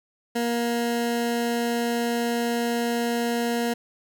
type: tone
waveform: 20% pulse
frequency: 236 Hz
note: A#3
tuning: 22 cents sharp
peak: -18 dBFS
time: 0.35-3.74 s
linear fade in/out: 10 ms
effects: none